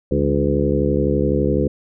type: harmonic tone with a mistuned harmonic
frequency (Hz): 71.9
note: D2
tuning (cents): -36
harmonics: 1 / 2 / 3 / 4 / 5 / 6 / 7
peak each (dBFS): -23 / -23 / -23 / -23 / -23 / -23 / -23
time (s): 0.11-1.68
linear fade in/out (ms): 5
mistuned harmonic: 3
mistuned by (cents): -67
effects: none